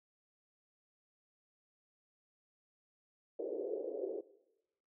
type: band-pass noise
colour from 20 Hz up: white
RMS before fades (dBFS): -40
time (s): 3.39-4.21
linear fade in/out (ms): 5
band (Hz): 350 to 510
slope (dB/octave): 48
effects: noise-tail reverb RT60 0.9 s tail -18 dB re dry